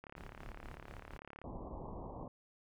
click train, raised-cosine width 0.5 ms, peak -34 dBFS, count 50, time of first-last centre 0.04-1.416 s, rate 35.6 Hz
brown noise with tremolo, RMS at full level -50 dBFS, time 0.16-1.18 s, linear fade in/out 10 ms, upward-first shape square, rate 4.2 Hz, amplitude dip 45%
pink low-pass noise, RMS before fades -46 dBFS, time 1.44-2.28 s, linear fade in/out 2 ms, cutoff 1100 Hz, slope 96 dB/octave
effects none

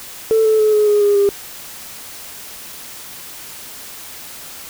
sine tone with pitch steps, 443.2 / 436.1 / 429.1 / 422.2 / 415.4 / 408.8 / 402.2 Hz, A4 / A4 / A4 / G#4 / G#4 / G#4 / G4, +13 / -15 / -43 / +29 / 0 / -27 / +44 cents, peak -9 dBFS, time 0.31-1.29 s, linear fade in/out 0 ms, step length 140 ms, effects tanh soft clip ceiling -6 dBFS + white hiss -34 dBFS RMS until 4.69 s

